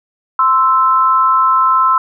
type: tone pair together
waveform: sine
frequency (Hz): 1039.9 / 1318.5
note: C6 / E6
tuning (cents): -11 / 0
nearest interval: major third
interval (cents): 411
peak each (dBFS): -11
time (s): 0.39-1.98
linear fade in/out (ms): 2
effects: none